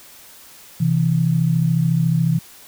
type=tone pair together; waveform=sine; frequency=130.81 / 164.81 Hz; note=C3 / E3; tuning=0 / 0 cents; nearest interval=major third; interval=400 cents; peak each=-19 / -16 dBFS; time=0.8-2.39 s; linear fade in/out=10 ms; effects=white hiss -44 dBFS RMS until 2.67 s